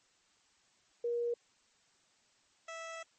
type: tone pair in turn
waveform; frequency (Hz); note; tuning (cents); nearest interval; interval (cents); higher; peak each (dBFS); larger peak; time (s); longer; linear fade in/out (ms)
sine / 15% pulse; 474.7 / 656.2; A#4 / E5; +31 / -8; tritone; 561; second; -31 / -36; first; 1.04-1.34 / 2.68-3.03; second; 5
effects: white hiss -70 dBFS RMS until 3.18 s + MP3 32 kbps